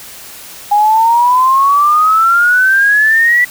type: exponential sweep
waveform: sine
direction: up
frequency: 816 to 1975.5 Hz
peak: -6 dBFS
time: 0.71-3.45 s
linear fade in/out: 10 ms
effects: white hiss -32 dBFS RMS until 3.5 s